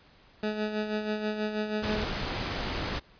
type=tone with tremolo; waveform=20% pulse; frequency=212.9 Hz; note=G#3; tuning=43 cents sharp; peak=-22 dBFS; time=0.43-2.04 s; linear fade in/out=2 ms; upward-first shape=sine; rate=6.2 Hz; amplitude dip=55%
type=noise; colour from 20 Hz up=pink; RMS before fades=-32 dBFS; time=1.82-3 s; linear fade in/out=20 ms
effects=pink hiss -58 dBFS RMS until 3.19 s + resampled to 11025 Hz